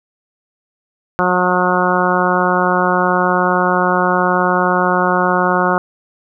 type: harmonic tone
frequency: 180.9 Hz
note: F#3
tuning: 39 cents flat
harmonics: 1 / 2 / 3 / 4 / 5 / 6 / 7 / 8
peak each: -20 / -20 / -20 / -20 / -20 / -20 / -20 / -20 dBFS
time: 1.19-5.78 s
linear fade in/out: 0 ms
effects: none